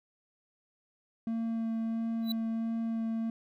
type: tone with vibrato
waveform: triangle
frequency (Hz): 226.6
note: A#3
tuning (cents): -49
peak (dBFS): -28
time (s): 1.27-3.3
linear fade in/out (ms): 2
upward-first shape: sine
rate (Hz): 1.5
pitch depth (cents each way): 10
type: tone with exponential growth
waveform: square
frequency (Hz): 3951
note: B7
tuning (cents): 0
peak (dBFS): -31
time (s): 2.22-2.32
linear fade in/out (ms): 5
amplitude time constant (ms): 21
effects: none